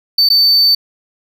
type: tone with dropouts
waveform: triangle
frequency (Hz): 4550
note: C#8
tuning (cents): +44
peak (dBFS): -6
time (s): 0.18-0.75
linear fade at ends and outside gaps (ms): 5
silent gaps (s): 0.289-0.3
effects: none